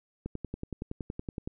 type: click train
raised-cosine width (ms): 3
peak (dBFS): -22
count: 14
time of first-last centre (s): 0.26-1.475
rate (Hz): 10.7
effects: none